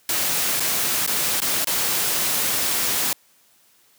white noise with dropouts, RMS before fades -22 dBFS, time 0.09-3.13 s, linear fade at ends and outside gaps 2 ms, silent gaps 0.598-0.603 / 1.064-1.075 / 1.403-1.418 / 1.646-1.671 s, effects white hiss -58 dBFS RMS until 3.98 s + high-pass 100 Hz 12 dB/octave

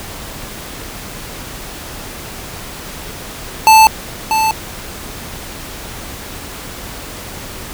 square tone with echo, 880 Hz, A5, in tune, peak -4 dBFS, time 3.67-3.87 s, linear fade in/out 0 ms, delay 640 ms, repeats 1, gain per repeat -8 dB, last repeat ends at 4.51 s, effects pink hiss -29 dBFS RMS until 7.73 s

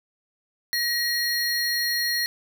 square tone pair together, 1900 / 4278 Hz, A#6 / C8, +33 / +38 cents, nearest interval octave + major second, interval 1405 cents, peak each -26 dBFS, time 0.73-2.26 s, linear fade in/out 0 ms, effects none

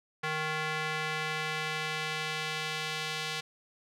square tone with band-pass filter sweep, 155.56 Hz, D#3, in tune, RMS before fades -34 dBFS, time 0.23-3.41 s, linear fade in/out 10 ms, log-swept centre 1800 to 3400 Hz, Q 1.1, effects none

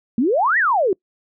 sine exponential two-way sweep, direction up then down, 216.2 to 1977 to 350 Hz, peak -14 dBFS, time 0.18-0.93 s, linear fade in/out 2 ms, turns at 0.58 s, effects noise-tail reverb RT60 0.1 s tail -25 dB re dry

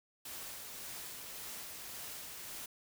white noise with tremolo, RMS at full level -45 dBFS, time 0.25-2.66 s, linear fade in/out 5 ms, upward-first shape sine, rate 1.8 Hz, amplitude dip 25%, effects none

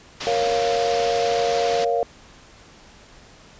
white low-pass noise, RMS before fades -31 dBFS, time 0.2-1.85 s, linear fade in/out 10 ms, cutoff 5400 Hz, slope 24 dB/octave
sine chord, Bb minor, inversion none, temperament equal, 466.2 / 554.4 / 698.5 Hz, Bb4 / Db5 / F5, 0 / 0 / 0 cents, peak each -22 / -25 / -22 dBFS, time 0.27-2.03 s, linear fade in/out 0 ms
effects pink hiss -48 dBFS RMS until 3.59 s + resampled to 16000 Hz

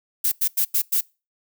violet noise bursts at uneven times, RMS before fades -20 dBFS, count 5, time 0.24-0.32 / 0.41-0.48 / 0.57-0.65 / 0.74-0.82 / 0.92-1.01 s, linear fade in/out 10 ms, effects noise-tail reverb RT60 0.3 s tail -25 dB re dry

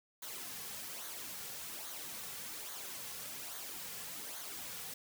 white noise with flanger, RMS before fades -45 dBFS, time 0.22-4.94 s, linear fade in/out 5 ms, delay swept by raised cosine 0.38 to 3.28 ms, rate 1.2 Hz, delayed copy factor -0.55, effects none

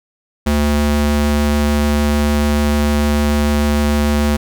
square ring-modulated tone, 146.83 Hz, D3, in tune, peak -10 dBFS, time 0.46-4.37 s, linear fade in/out 10 ms, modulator 75.1 Hz, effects none

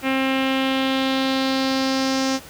sawtooth tone with low-pass filter sweep, 265.7 Hz, C4, 27 cents sharp, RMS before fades -21 dBFS, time 0.02-2.4 s, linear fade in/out 50 ms, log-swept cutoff 2500 to 5900 Hz, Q 2.9, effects pink hiss -41 dBFS RMS until 2.49 s + high-pass 80 Hz 12 dB/octave

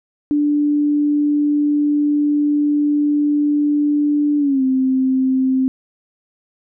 sine tone with pitch glide, 293.7 to 261.7 Hz, D4 to C4, 0 to 0 cents, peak -13 dBFS, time 0.31-5.68 s, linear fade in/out 0 ms, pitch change -200 cents, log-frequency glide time 4.38-4.63 s, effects none

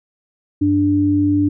sine tone pair together, 98.01 / 293.7 Hz, G2 / D4, 0 / 0 cents, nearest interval octave + perfect fifth, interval 1900 cents, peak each -20 / -13 dBFS, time 0.61-1.49 s, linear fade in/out 10 ms, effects none

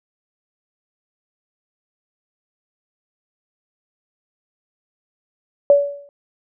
sine tone with exponential decay, 570 Hz, C#5, 48 cents sharp, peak -5 dBFS, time 5.7-6.09 s, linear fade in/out 1 ms, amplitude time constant 84 ms, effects none

